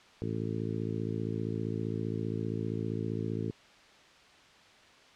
harmonic tone, 55.2 Hz, A1, 6 cents sharp, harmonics 2 / 3 / 4 / 5 / 6 / 7 / 8, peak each -36 / -38 / -39 / -40 / -41 / -41 / -42 dBFS, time 0.22-3.51 s, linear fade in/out 0 ms, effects white hiss -57 dBFS RMS until 5.15 s + low-pass 4000 Hz 12 dB/octave

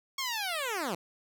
10% pulse linear sweep, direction down, 1108.7 to 155.56 Hz, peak -23 dBFS, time 0.18-0.95 s, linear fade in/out 5 ms, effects none

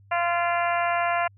harmonic tone with a mistuned harmonic, 345.3 Hz, F4, 20 cents flat, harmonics 2 / 3 / 4 / 5 / 6 / 7 / 8, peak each -24 / -28 / -30 / -32 / -34 / -35 / -36 dBFS, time 0.11-1.28 s, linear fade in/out 10 ms, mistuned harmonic 7, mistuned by -22 cents, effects added 99 Hz sine -51 dBFS peak until 1.37 s

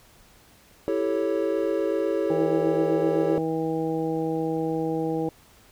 triangle chord, A dominant seventh, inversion second, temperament equal, 329.6 / 392 / 440 / 554.4 Hz, E4 / G4 / A4 / C#5, 0 / 0 / 0 / 0 cents, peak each -26 dBFS, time 0.88-3.38 s, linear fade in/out 0 ms
harmonic tone, 160.9 Hz, E3, 42 cents flat, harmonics 1 / 2 / 3 / 4 / 5, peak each -32 / -27 / -28 / -40 / -34 dBFS, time 2.3-5.29 s, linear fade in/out 2 ms
effects pink hiss -55 dBFS RMS until 5.71 s

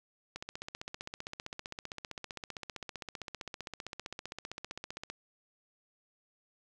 click train, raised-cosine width 0.2 ms, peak -23 dBFS, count 74, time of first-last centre 0.36-5.1 s, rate 15.4 Hz, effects none

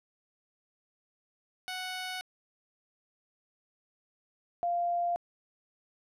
10% pulse / sine tone pair in turn, 740 / 695.4 Hz, F#5 / F5, 0 / -8 cents, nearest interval minor second, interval 108 cents, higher first, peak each -27 dBFS, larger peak neither, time 1.68-2.21 / 4.63-5.16 s, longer neither, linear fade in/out 0 ms, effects low-pass 11000 Hz 12 dB/octave

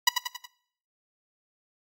10% pulse tone with echo, 978 Hz, B5, 17 cents flat, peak -7 dBFS, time 0.07-0.09 s, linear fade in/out 5 ms, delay 92 ms, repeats 4, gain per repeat -6 dB, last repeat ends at 0.458 s, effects noise-tail reverb RT60 0.6 s tail -19 dB re dry + AAC 48 kbps

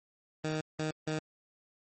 15% pulse tone bursts at uneven times, 155.56 Hz, D#3, in tune, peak -25 dBFS, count 3, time 0.44-0.61 / 0.79-0.91 / 1.07-1.19 s, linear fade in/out 5 ms, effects MP3 32 kbps

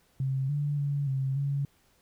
sine tone with pitch steps, 133.7 / 145.5 / 142.5 / 134.1 / 140.4 Hz, C3 / D3 / C#3 / C3 / C#3, +38 / -16 / +48 / +43 / +22 cents, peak -26 dBFS, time 0.2-1.65 s, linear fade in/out 2 ms, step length 290 ms, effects pink hiss -66 dBFS RMS until 2.01 s

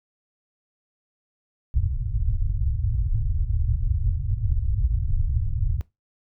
pink low-pass noise, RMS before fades -23 dBFS, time 1.74-5.81 s, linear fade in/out 0 ms, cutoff 120 Hz, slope 48 dB/octave, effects noise-tail reverb RT60 0.2 s tail -19 dB re dry

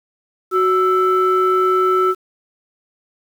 sine tone pair together, 371 / 1322 Hz, F#4 / E6, +5 / +5 cents, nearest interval octave + minor seventh, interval 2200 cents, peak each -14 dBFS, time 0.51-2.15 s, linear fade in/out 50 ms, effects tanh soft clip ceiling -7 dBFS + 7-bit

